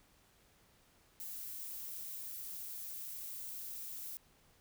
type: noise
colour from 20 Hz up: violet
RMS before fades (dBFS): -45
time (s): 1.2-4.17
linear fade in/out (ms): 0
effects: pink hiss -68 dBFS RMS until 4.6 s